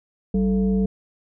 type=tone with frequency modulation; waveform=sine; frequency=192.6 Hz; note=G3; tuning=30 cents flat; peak=-17 dBFS; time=0.34-0.86 s; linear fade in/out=5 ms; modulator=247 Hz; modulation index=0.69; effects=none